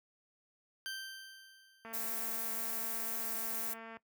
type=tone with exponential decay; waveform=20% pulse; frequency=1563 Hz; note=G6; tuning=6 cents flat; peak=-33 dBFS; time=0.86-2.24 s; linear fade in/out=0 ms; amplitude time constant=300 ms
type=click train; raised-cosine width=0.5 ms; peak=-34 dBFS; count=480; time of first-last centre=1.85-3.969 s; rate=226 Hz
type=noise; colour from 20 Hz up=violet; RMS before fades=-38 dBFS; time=1.93-3.74 s; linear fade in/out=10 ms
effects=noise-tail reverb RT60 0.1 s tail -19 dB re dry + high-pass 80 Hz 12 dB/octave